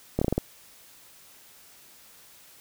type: slowing click train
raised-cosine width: 2 ms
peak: -10 dBFS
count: 6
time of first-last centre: 0.19-0.38 s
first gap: 25 ms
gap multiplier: 1.21
effects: white hiss -53 dBFS RMS until 2.6 s